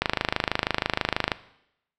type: click train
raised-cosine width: 0.3 ms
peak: -5 dBFS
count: 35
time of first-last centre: 0.02-1.318 s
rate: 26.2 Hz
effects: noise-tail reverb RT60 0.8 s tail -17 dB re dry